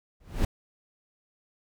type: noise with exponential growth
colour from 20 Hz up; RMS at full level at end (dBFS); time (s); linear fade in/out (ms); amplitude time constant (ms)
brown; -20; 0.2-0.45; 5; 53
effects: none